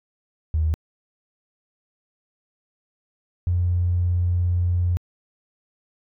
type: tone pair in turn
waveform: triangle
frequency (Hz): 78.8 / 88.26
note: D#2 / F2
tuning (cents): +23 / +19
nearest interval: major second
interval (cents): 196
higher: second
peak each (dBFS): -14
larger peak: neither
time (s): 0.54-0.74 / 3.47-4.97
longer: second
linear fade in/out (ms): 0
effects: tanh soft clip ceiling -16 dBFS